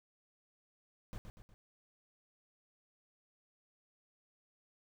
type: noise with echo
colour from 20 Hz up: brown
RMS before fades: -43 dBFS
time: 1.13-1.18 s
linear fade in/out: 0 ms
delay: 120 ms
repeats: 3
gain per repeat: -6 dB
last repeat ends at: 1.54 s
effects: none